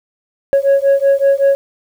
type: beating tone pair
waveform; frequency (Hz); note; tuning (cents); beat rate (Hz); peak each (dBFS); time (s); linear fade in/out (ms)
sine; 550 / 555.3; C#5 / C#5; -14 / +3; 5.3; -10; 0.53-1.55; 0
effects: tanh soft clip ceiling -6 dBFS + 7-bit